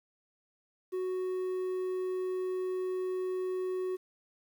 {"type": "tone", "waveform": "triangle", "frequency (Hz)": 370, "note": "F#4", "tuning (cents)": 0, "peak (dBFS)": -29, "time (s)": [0.92, 3.97], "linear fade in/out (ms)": 20, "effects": ["10-bit"]}